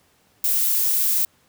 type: noise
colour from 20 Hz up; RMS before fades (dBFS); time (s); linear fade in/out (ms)
violet; -20; 0.44-1.25; 2
effects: pink hiss -60 dBFS RMS until 1.48 s + high-pass 80 Hz 12 dB/octave